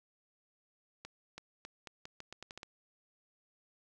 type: accelerating click train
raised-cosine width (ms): 0.2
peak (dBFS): -28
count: 11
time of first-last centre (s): 1.05-2.631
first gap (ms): 330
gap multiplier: 0.82
effects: none